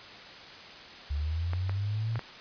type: linear sweep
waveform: sine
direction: up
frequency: 69.9 to 116.4 Hz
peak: -28 dBFS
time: 1.1-2.19 s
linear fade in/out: 10 ms
type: clicks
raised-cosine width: 0.5 ms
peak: -22 dBFS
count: 4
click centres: 1.534 / 1.695 / 2.157 / 2.193 s
effects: white hiss -46 dBFS RMS until 2.4 s + resampled to 11025 Hz